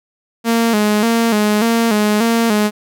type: tone with vibrato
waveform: sawtooth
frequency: 220 Hz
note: A3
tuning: in tune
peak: -8 dBFS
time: 0.44-2.71 s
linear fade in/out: 50 ms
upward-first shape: square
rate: 1.7 Hz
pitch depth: 80 cents each way
effects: none